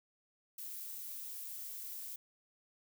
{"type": "noise", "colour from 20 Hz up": "violet", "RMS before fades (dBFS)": -45, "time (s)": [0.58, 2.16], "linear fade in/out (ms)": 5, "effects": []}